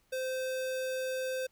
square tone, 518 Hz, C5, 17 cents flat, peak -33 dBFS, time 0.12-1.47 s, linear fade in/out 10 ms, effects pink hiss -71 dBFS RMS until 1.51 s

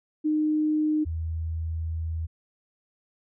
sine tone pair in turn, 306.4 / 81.15 Hz, D#4 / E2, -27 / -27 cents, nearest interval octave + major seventh, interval 2300 cents, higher first, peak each -21 / -27 dBFS, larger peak first, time 0.24-1.05 / 1.05-2.27 s, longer second, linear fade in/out 20 ms, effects none

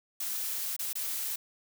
blue noise with dropouts, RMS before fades -34 dBFS, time 0.2-1.36 s, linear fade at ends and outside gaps 5 ms, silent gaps 0.765-0.791 / 0.931-0.953 s, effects none

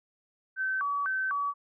sine tone with vibrato, 1324 Hz, E6, 7 cents sharp, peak -27 dBFS, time 0.56-1.54 s, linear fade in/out 50 ms, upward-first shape square, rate 2 Hz, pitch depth 260 cents each way, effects none

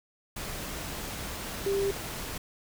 sine tone in noise, 395.5 Hz, G4, 15 cents sharp, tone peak -25 dBFS, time 1.66-1.91 s, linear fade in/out 5 ms, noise pink, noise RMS -37 dBFS, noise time 0.36-2.38 s, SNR +9 dB, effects none

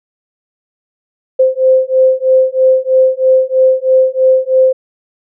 sine beating tone pair, 519 / 522.1 Hz, C5 / C5, -14 / -4 cents, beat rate 3.1 Hz, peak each -10 dBFS, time 1.39-4.73 s, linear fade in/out 10 ms, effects none

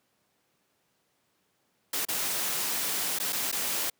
white noise with dropouts, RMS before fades -30 dBFS, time 1.93-3.9 s, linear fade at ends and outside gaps 5 ms, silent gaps 2.052-2.085 / 3.188-3.199 / 3.325-3.328 / 3.516-3.525 s, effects pink hiss -72 dBFS RMS until 3.99 s + high-pass 150 Hz 12 dB/octave

